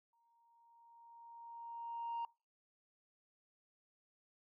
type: tone with exponential growth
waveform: sine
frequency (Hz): 932.3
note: A#5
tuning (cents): 0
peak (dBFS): -35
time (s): 0.13-2.25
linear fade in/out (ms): 2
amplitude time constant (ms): 460
effects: noise-tail reverb RT60 0.3 s tail -24 dB re dry + tanh soft clip ceiling -36 dBFS